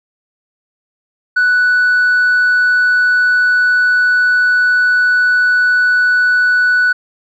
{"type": "tone with tanh clipping", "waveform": "triangle", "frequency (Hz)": 1483, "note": "F#6", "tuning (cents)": 4, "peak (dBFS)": -9, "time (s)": [1.36, 6.93], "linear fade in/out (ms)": 10, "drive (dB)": 6, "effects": []}